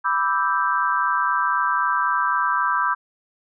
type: chord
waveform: sine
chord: E minor seventh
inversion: second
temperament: equal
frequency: 987.8 / 1174.7 / 1318.5 / 1568 Hz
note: B5 / D6 / E6 / G6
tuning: 0 / 0 / 0 / 0 cents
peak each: -23 / -23 / -25 / -24 dBFS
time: 0.04-2.95 s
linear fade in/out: 20 ms
effects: none